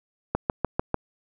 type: click train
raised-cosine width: 1 ms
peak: -8 dBFS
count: 5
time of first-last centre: 0.35-0.943 s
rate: 6.74 Hz
effects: none